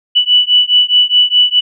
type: beating tone pair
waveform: sine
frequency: 2961 / 2965.8 Hz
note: F#7 / F#7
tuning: +1 / +3 cents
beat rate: 4.8 Hz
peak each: -10 dBFS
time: 0.15-1.61 s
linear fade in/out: 20 ms
effects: none